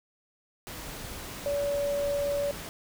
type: tone in noise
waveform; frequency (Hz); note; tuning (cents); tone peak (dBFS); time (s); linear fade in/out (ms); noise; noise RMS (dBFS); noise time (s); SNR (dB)
sine; 571; D5; -49; -26; 1.46-2.51; 0; pink; -40; 0.67-2.69; +11
effects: none